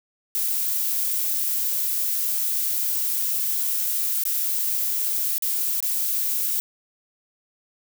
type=noise with dropouts; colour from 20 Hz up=violet; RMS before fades=-24 dBFS; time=0.35-6.6 s; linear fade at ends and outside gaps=0 ms; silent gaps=4.236-4.253 / 5.381-5.423 / 5.803-5.826 s; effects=none